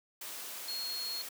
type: tone in noise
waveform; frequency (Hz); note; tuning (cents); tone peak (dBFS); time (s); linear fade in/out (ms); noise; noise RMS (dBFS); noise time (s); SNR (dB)
sine; 4294; C8; +44; -36; 0.68-1.22; 5; white; -43; 0.21-1.29; +4
effects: high-pass 300 Hz 12 dB/octave